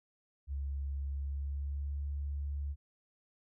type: tone with pitch glide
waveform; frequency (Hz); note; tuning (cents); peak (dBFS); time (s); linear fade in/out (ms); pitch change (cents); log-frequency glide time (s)
sine; 69.5 to 71.29; C#2 to C#2; +5 to +49; -34; 0.47-2.76; 50; +44; 1.14-2.02
effects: none